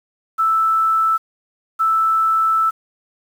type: tone pair in turn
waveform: sine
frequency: 1318.5 / 1318.5 Hz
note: E6 / E6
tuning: 0 / 0 cents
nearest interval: unison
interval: 0 cents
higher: neither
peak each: -13 dBFS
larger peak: neither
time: 0.38-1.18 / 1.79-2.71 s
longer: second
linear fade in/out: 20 ms
effects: 7-bit